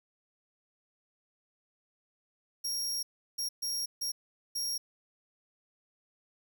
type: tone bursts at uneven times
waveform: sawtooth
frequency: 5590 Hz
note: F8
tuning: 1 cent sharp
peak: -29 dBFS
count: 5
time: 2.64-3.03 / 3.38-3.49 / 3.62-3.86 / 4.01-4.12 / 4.55-4.78 s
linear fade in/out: 10 ms
effects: 11-bit